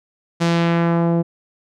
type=tone with low-pass filter sweep; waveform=sawtooth; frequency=169 Hz; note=E3; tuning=43 cents sharp; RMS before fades=-17 dBFS; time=0.4-1.23 s; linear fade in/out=20 ms; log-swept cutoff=6800 to 510 Hz; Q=1; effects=none